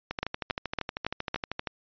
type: two click trains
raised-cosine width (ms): 0.3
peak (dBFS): -12 / -15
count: 5 / 21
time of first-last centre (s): 0.23-1.344 / 0.11-1.673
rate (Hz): 3.59 / 12.8
effects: resampled to 11025 Hz